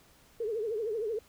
sine tone with vibrato, 440 Hz, A4, in tune, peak -30 dBFS, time 0.4-1.19 s, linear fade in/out 5 ms, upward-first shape triangle, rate 13 Hz, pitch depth 150 cents each way, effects pink hiss -61 dBFS RMS until 1.28 s

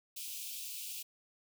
white high-pass noise, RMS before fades -43 dBFS, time 0.16-1.03 s, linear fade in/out 10 ms, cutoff 2400 Hz, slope 96 dB/octave, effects none

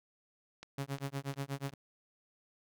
click train, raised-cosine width 0.2 ms, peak -29 dBFS, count 4, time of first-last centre 0.63-1.694 s, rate 2.82 Hz
sawtooth tone with tremolo, 138.59 Hz, C#3, in tune, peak -30 dBFS, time 0.78-1.74 s, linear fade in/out 2 ms, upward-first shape sine, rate 8.3 Hz, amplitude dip 100%
effects none

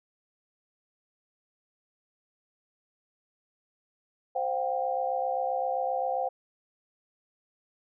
sine chord, C suspended fourth, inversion none, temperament equal with one note detuned, 523.3 / 716.4 / 784 Hz, C5 / F5 / G5, 0 / +44 / 0 cents, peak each -31 dBFS, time 4.35-6.29 s, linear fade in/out 10 ms, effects none

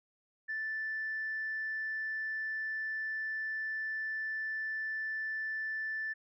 sine tone, 1760 Hz, A6, in tune, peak -33 dBFS, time 0.48-6.14 s, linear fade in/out 20 ms, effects tanh soft clip ceiling -29 dBFS

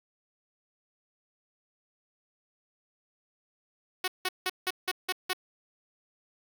5% pulse tone bursts, 370 Hz, F#4, in tune, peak -16 dBFS, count 7, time 4.04-5.333 s, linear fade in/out 5 ms, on 39 ms, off 170 ms, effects none

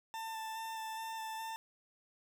40% pulse tone with vibrato, 890 Hz, A5, 20 cents sharp, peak -39 dBFS, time 0.14-1.56 s, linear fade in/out 0 ms, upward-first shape square, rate 2.4 Hz, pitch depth 11 cents each way, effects none

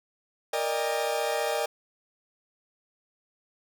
40% pulse chord, Eb major seventh, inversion second, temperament equal with one note detuned, 466.2 / 587.3 / 622.3 / 801.9 Hz, Bb4 / D5 / Eb5 / G5, 0 / 0 / 0 / +39 cents, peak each -31 dBFS, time 0.53-1.66 s, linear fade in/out 5 ms, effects none

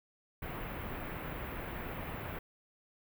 pink band-stop noise, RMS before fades -41 dBFS, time 0.42-2.39 s, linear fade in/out 5 ms, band 2500 to 16000 Hz, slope 24 dB/octave, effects none

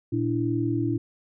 sine tone cluster, 117.1 / 292.9 / 333.6 Hz, A#2 / D4 / E4, +8 / -5 / +21 cents, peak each -27 dBFS, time 0.12-0.98 s, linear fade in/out 10 ms, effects none

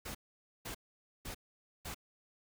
pink noise bursts, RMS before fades -43 dBFS, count 4, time 0.05-1.946 s, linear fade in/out 10 ms, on 99 ms, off 500 ms, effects none

